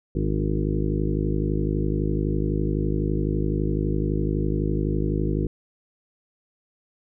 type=harmonic tone with a mistuned harmonic; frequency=51.91 Hz; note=G#1; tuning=in tune; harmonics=1 / 2 / 3 / 4 / 5 / 6 / 7 / 8 / 9; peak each=-26 / -30 / -27 / -32 / -34 / -30 / -30 / -37 / -36 dBFS; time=0.15-5.47 s; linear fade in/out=5 ms; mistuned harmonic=5; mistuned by=+38 cents; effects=none